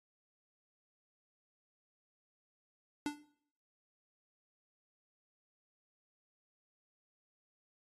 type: tone with exponential decay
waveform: square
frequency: 293.7 Hz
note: D4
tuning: in tune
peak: -31 dBFS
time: 3.06-3.24 s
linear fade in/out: 1 ms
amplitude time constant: 38 ms
effects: noise-tail reverb RT60 0.6 s tail -18 dB re dry + AAC 32 kbps